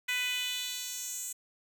10% pulse tone with high-pass filter sweep, 497.5 Hz, B4, 13 cents sharp, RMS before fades -35 dBFS, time 0.08-1.33 s, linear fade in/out 10 ms, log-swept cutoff 2100 to 7900 Hz, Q 2.3, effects none

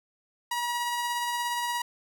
sawtooth tone with tremolo, 960 Hz, B5, 49 cents flat, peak -23 dBFS, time 0.51-1.82 s, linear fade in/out 5 ms, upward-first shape sine, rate 17 Hz, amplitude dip 25%, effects none

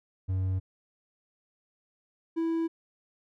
triangle tone pair in turn, 93.9 / 328.9 Hz, F#2 / E4, +26 / -4 cents, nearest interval octave + minor seventh, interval 2170 cents, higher second, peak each -24 dBFS, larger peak neither, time 0.28-0.6 / 2.36-2.68 s, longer neither, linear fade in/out 20 ms, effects none

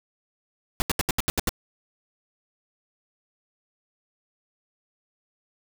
pink noise bursts, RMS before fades -23 dBFS, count 8, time 0.8-1.492 s, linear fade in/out 0 ms, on 20 ms, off 76 ms, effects none

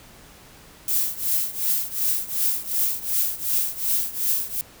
violet noise with tremolo, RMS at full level -20 dBFS, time 0.88-4.61 s, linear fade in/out 0 ms, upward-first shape triangle, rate 2.7 Hz, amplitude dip 90%, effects pink hiss -48 dBFS RMS until 4.8 s

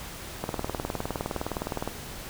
click train, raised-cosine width 1 ms, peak -15 dBFS, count 29, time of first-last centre 0.44-1.876 s, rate 19.5 Hz, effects pink hiss -40 dBFS RMS until 2.29 s

